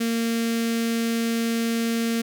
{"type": "tone with notch filter", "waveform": "sawtooth", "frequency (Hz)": 229.9, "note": "A#3", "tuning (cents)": -24, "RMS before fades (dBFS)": -24, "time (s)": [0, 2.22], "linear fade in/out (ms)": 10, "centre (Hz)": 880, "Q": 0.73, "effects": []}